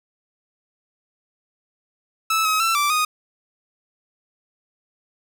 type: tone with pitch steps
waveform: sawtooth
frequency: 1309 / 1273 / 1339 / 1169 / 1241 Hz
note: E6 / D#6 / E6 / D6 / D#6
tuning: -13 / +39 / +27 / -8 / -5 cents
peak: -14 dBFS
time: 2.3-3.05 s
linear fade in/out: 5 ms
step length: 150 ms
effects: none